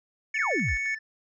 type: tone with tremolo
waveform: triangle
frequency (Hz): 1760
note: A6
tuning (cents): 0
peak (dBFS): -28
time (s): 0.34-0.99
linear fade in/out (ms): 10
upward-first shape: square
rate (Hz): 5.8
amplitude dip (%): 55
type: tone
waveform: triangle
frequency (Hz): 2220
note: C#7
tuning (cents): +2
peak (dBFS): -26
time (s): 0.34-0.95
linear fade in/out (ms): 5
type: exponential sweep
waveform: sine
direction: down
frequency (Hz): 3172 to 40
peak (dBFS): -26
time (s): 0.35-0.78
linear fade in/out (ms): 50
effects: resampled to 16000 Hz